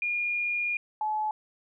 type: tone pair in turn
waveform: sine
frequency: 2425 / 857.4 Hz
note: D#7 / A5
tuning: -45 / -45 cents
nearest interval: octave + tritone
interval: 1800 cents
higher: first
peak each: -26 dBFS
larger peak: neither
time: 0.02-0.77 / 1.01-1.31 s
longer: first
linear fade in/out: 2 ms
effects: none